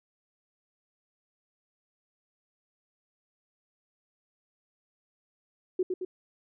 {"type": "tone with echo", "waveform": "sine", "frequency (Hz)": 367.9, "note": "F#4", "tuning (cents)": -10, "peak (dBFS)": -23, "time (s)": [5.79, 5.83], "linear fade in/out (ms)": 5, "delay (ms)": 110, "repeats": 2, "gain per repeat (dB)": -4, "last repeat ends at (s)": 6.05, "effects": []}